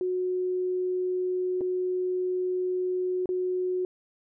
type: tone with dropouts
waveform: sine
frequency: 366 Hz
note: F#4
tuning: 19 cents flat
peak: -25 dBFS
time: 0.01-3.85 s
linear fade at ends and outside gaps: 1 ms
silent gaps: 1.609-1.614 / 3.258-3.29 s
effects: none